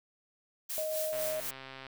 blue noise with tremolo, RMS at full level -36 dBFS, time 0.69-1.51 s, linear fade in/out 10 ms, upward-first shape sine, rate 4 Hz, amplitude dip 60%
sine tone, 624 Hz, D#5, 5 cents sharp, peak -32 dBFS, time 0.78-1.4 s, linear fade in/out 0 ms
click train, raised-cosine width 0.3 ms, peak -29 dBFS, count 99, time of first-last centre 1.13-1.867 s, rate 133 Hz
effects none

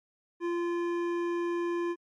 sine tone with hard clipping, 345 Hz, F4, 21 cents flat, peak -30 dBFS, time 0.4-1.96 s, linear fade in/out 50 ms, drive 12 dB, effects MP3 48 kbps

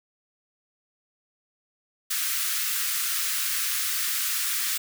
white high-pass noise, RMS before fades -27 dBFS, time 2.1-4.78 s, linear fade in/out 10 ms, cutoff 1200 Hz, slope 48 dB/octave, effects none

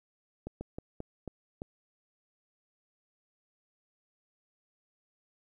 slowing click train, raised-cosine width 2 ms, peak -25 dBFS, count 6, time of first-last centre 0.47-1.619 s, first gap 140 ms, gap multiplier 1.25, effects 11-bit

